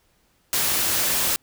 white noise, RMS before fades -22 dBFS, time 0.53-1.36 s, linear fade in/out 0 ms, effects pink hiss -64 dBFS RMS until 1.42 s

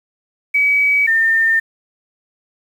sine tone pair in turn, 2276 / 1807.8 Hz, C#7 / A6, +45 / +46 cents, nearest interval major third, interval 399 cents, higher first, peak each -11 dBFS, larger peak neither, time 0.54-1.07 / 1.07-1.6 s, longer neither, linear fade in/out 10 ms, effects 7-bit

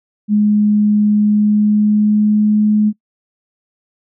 sine tone with pitch glide, 209.2 to 211.6 Hz, G#3 to G#3, +13 to +33 cents, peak -9 dBFS, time 0.28-2.93 s, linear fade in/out 50 ms, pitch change +20 cents, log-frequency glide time 1.18-2.67 s, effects noise-tail reverb RT60 0.1 s tail -23 dB re dry

